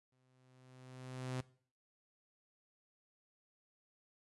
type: tone with exponential growth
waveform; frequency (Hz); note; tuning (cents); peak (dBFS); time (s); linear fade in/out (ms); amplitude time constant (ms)
sawtooth; 128.4; C3; -32; -33; 0.12-1.41; 5; 280
effects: noise-tail reverb RT60 0.5 s tail -20 dB re dry + resampled to 24000 Hz